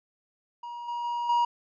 triangle tone with level steps, 953 Hz, A#5, 38 cents sharp, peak -34 / -28 / -26 / -19 dBFS, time 0.63-1.45 s, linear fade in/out 5 ms, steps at 0.88 / 1.04 / 1.29 s, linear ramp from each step 5 ms, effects resampled to 16000 Hz

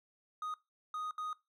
triangle tone bursts at uneven times, 1244.5 Hz, D#6, in tune, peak -35 dBFS, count 3, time 0.42-0.54 / 0.94-1.11 / 1.18-1.33 s, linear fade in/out 2 ms, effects noise-tail reverb RT60 0.2 s tail -19 dB re dry

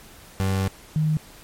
30% pulse / sine tone pair in turn, 96 / 154.79 Hz, G2 / D#3, -36 / -9 cents, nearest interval minor sixth, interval 827 cents, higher second, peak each -18 dBFS, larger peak neither, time 0.4-0.68 / 0.96-1.17 s, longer first, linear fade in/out 0 ms, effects pink hiss -47 dBFS RMS until 1.43 s + MP3 64 kbps

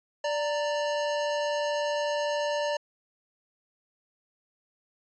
square tone pair together, 587.3 / 924.2 Hz, D5 / A#5, 0 / -15 cents, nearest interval minor sixth, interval 785 cents, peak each -28 / -34 dBFS, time 0.24-2.77 s, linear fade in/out 5 ms, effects resampled to 16000 Hz

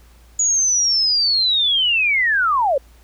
sine linear sweep, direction down, 6860 to 507 Hz, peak -14 dBFS, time 0.39-2.78 s, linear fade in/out 5 ms, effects added 58 Hz sine -46 dBFS peak until 3.03 s + pink hiss -54 dBFS RMS until 3.03 s

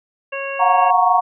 harmonic tone, 550 Hz, C#5, 14 cents flat, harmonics 1 / 2 / 3 / 4 / 5, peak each -26 / -31 / -31 / -37 / -28 dBFS, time 0.32-0.91 s, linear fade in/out 10 ms
sine chord, Gb major seventh, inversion third, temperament equal with one note detuned, 715.2 / 740 / 932.3 / 1108.7 Hz, F5 / Gb5 / Bb5 / Db6, +41 / 0 / 0 / 0 cents, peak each -17 dBFS, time 0.59-1.21 s, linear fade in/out 20 ms
effects none

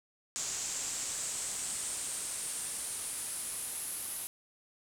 brown noise with band-pass filter sweep, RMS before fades -38 dBFS, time 0.36-4.27 s, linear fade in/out 0 ms, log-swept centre 7100 to 11000 Hz, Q 4.4, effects none

